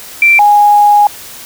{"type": "tone pair in turn", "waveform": "sine", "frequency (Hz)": [2349, 826.4], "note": ["D7", "G#5"], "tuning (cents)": [0, -9], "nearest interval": "octave + tritone", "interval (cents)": 1809, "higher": "first", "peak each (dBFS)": -3, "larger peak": "neither", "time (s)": [[0.22, 0.39], [0.39, 1.07]], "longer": "second", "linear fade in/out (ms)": 2, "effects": ["white hiss -30 dBFS RMS until 1.45 s"]}